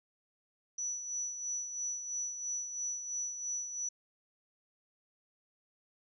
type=tone with tremolo; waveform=sine; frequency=5920 Hz; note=F#8; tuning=in tune; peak=-33 dBFS; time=0.78-3.89 s; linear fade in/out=5 ms; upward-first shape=sine; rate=3 Hz; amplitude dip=55%; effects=none